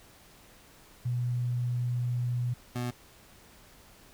sine / 25% pulse tone pair in turn, 122.3 / 122.3 Hz, B2 / B2, -16 / -16 cents, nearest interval unison, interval 0 cents, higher neither, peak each -27 dBFS, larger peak neither, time 1.05-2.54 / 2.75-2.91 s, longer first, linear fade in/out 10 ms, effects pink hiss -56 dBFS RMS until 4.13 s

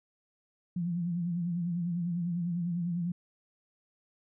sine tone with vibrato, 173.1 Hz, F3, 15 cents flat, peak -29 dBFS, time 0.76-3.12 s, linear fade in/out 5 ms, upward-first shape sine, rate 10 Hz, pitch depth 62 cents each way, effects none

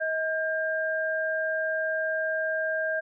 sine tone pair together, 635 / 1600 Hz, D#5 / G6, +35 / +35 cents, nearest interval octave + major third, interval 1600 cents, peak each -28 dBFS, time 0-3.01 s, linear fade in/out 20 ms, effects none

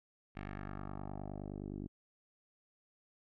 10% pulse tone with low-pass filter sweep, 49.7 Hz, G1, 25 cents sharp, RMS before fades -44 dBFS, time 0.35-1.88 s, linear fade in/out 20 ms, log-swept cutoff 2400 to 300 Hz, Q 2, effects none

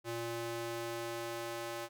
square tone with high-pass filter sweep, 116.54 Hz, A#2, in tune, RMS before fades -40 dBFS, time 0.04-1.89 s, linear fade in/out 50 ms, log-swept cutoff 260 to 490 Hz, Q 1, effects none

